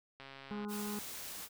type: click train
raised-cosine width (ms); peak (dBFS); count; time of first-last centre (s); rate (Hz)
0.3; -34; 62; 0.2-0.649; 136
type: harmonic tone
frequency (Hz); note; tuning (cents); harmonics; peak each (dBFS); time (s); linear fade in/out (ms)
207.7; G#3; 0; 1 / 2 / 4 / 5 / 6 / 7; -39 / -45 / -51 / -53 / -55 / -56; 0.51-0.99; 0
type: noise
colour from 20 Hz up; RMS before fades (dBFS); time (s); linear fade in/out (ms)
white; -45; 0.68-1.49; 50
effects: none